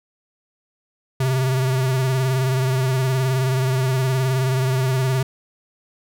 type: tone with vibrato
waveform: square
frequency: 130.7 Hz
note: C3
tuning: 1 cent flat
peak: -18 dBFS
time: 1.2-5.23 s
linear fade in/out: 5 ms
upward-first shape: sine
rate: 19 Hz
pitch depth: 46 cents each way
effects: none